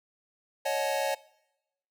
square chord, D# half-diminished seventh, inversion third, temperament equal with one note detuned, 554.4 / 622.3 / 740 / 860.4 Hz, C#5 / D#5 / F#5 / A5, 0 / 0 / 0 / -39 cents, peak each -31 / -34 / -36 / -35 dBFS, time 0.65-1.15 s, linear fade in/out 10 ms, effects noise-tail reverb RT60 0.9 s tail -22 dB re dry

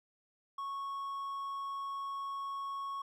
triangle tone, 1104 Hz, C#6, 7 cents flat, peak -35 dBFS, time 0.58-3.02 s, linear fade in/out 5 ms, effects none

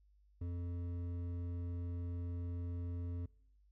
triangle tone with hard clipping, 87.31 Hz, F2, in tune, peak -40 dBFS, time 0.41-3.26 s, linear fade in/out 5 ms, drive 13 dB, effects noise-tail reverb RT60 0.7 s tail -25 dB re dry + added 50 Hz sine -65 dBFS peak until 3.71 s

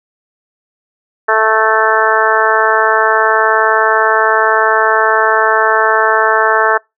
harmonic tone, 219.7 Hz, A3, 2 cents flat, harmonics 2 / 3 / 4 / 5 / 6 / 7 / 8, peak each -16 / -16 / -16 / -16 / -16 / -16 / -16 dBFS, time 1.28-6.78 s, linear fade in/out 10 ms, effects noise-tail reverb RT60 0.2 s tail -26 dB re dry

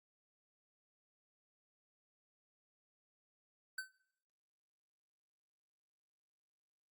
square tone with exponential decay, 1531 Hz, G6, 41 cents flat, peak -37 dBFS, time 3.78-3.92 s, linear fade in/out 5 ms, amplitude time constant 29 ms, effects noise-tail reverb RT60 0.8 s tail -23 dB re dry + Opus 48 kbps

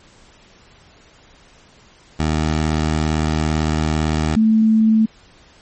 15% pulse / sine tone pair in turn, 77.78 / 220 Hz, D#2 / A3, 0 / 0 cents, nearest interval octave + tritone, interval 1800 cents, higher second, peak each -10 dBFS, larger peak neither, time 2.19-4.36 / 4.36-5.06 s, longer first, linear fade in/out 10 ms, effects pink hiss -49 dBFS RMS until 5.61 s + MP3 32 kbps

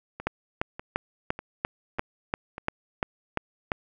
two click trains, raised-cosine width 0.5 ms, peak -10 / -21 dBFS, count 11 / 5, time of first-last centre 0.27-3.718 / 0.2-2.581 s, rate 2.9 / 1.68 Hz, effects none

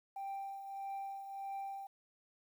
sine tone with tremolo, 786 Hz, G5, 4 cents sharp, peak -36 dBFS, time 0.16-1.87 s, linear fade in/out 5 ms, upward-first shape triangle, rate 1.6 Hz, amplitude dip 65%, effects tanh soft clip ceiling -38 dBFS + 11-bit

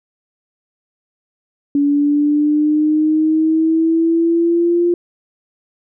sine exponential sweep, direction up, 284.5 to 348.9 Hz, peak -11 dBFS, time 1.75-4.94 s, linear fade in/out 2 ms, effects none

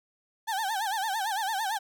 35% pulse tone with vibrato, 830 Hz, G#5, 1 cent flat, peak -26 dBFS, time 0.47-1.79 s, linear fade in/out 20 ms, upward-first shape sine, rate 8.9 Hz, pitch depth 160 cents each way, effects none

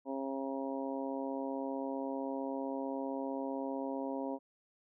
harmonic tone, 135.5 Hz, C#3, 39 cents flat, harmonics 2 / 3 / 4 / 5 / 6 / 7, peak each -38 / -44 / -41 / -45 / -49 / -45 dBFS, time 0.05-4.39 s, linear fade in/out 50 ms, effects none

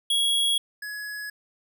square tone pair in turn, 3322 / 1684.7 Hz, G#7 / G#6, 0 / +24 cents, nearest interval octave, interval 1176 cents, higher first, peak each -21 / -33 dBFS, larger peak first, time 0.1-0.58 / 0.82-1.3 s, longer neither, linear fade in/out 5 ms, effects none

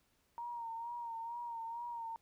sine tone with vibrato, 932.3 Hz, A#5, in tune, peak -40 dBFS, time 0.38-2.16 s, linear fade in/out 0 ms, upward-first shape sine, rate 2.2 Hz, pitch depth 46 cents each way, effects pink hiss -75 dBFS RMS until 2.21 s

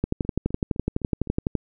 two click trains, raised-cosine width 3 ms, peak -9 / -23 dBFS, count 19 / 5, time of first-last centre 0.04-1.553 / 0.25-1.273 s, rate 11.9 / 3.91 Hz, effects none

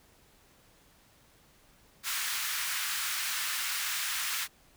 pink high-pass noise, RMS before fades -33 dBFS, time 2.03-4.48 s, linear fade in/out 50 ms, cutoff 1300 Hz, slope 24 dB/octave, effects pink hiss -62 dBFS RMS until 4.76 s

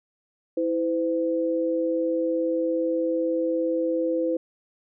sine tone pair together, 327.1 / 509.5 Hz, E4 / C5, -13 / -46 cents, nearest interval minor sixth, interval 767 cents, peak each -25 / -24 dBFS, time 0.57-4.37 s, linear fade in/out 5 ms, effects none

